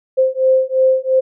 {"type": "beating tone pair", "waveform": "sine", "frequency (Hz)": [521, 523.9], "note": ["C5", "C5"], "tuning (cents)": [-7, 2], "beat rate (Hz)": 2.9, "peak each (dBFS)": -14, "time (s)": [0.17, 1.21], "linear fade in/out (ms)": 20, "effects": []}